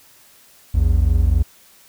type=tone pair together; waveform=triangle; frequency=57.85 / 81.7 Hz; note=A#1 / E2; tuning=-13 / -15 cents; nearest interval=tritone; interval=598 cents; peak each=-13 / -14 dBFS; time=0.74-1.43 s; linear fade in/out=10 ms; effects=white hiss -50 dBFS RMS until 1.88 s